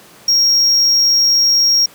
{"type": "tone", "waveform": "triangle", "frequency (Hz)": 5588, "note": "F8", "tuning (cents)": 0, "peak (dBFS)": -8, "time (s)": [0.28, 1.86], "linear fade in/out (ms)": 5, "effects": ["pink hiss -42 dBFS RMS until 1.94 s", "high-pass 150 Hz 12 dB/octave"]}